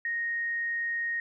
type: tone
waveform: sine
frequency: 1864.7 Hz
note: A#6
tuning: in tune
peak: -28 dBFS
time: 0.05-1.2 s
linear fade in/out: 2 ms
effects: none